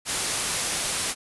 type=low-pass noise; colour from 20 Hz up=white; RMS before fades=-28 dBFS; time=0.05-1.15 s; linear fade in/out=50 ms; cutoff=11000 Hz; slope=96 dB/octave; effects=none